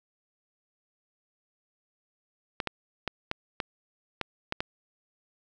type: clicks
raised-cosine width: 0.3 ms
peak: -13 dBFS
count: 8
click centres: 2.602 / 2.673 / 3.077 / 3.314 / 3.602 / 4.213 / 4.524 / 4.605 s
effects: none